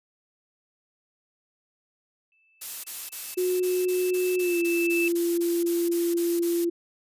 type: tone with exponential growth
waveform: sine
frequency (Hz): 2637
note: E7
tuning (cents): 0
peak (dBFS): -24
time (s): 2.32-5.08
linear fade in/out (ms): 1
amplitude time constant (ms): 600
type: noise bursts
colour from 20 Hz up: blue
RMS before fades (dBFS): -34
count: 16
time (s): 2.61-6.65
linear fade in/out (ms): 10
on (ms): 230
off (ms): 24
type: tone with pitch glide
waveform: sine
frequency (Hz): 364.4 to 342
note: F#4 to F4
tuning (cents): -26 to -36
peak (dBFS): -22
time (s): 3.37-6.7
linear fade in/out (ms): 10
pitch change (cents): -110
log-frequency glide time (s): 4.38-4.59
effects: resampled to 32000 Hz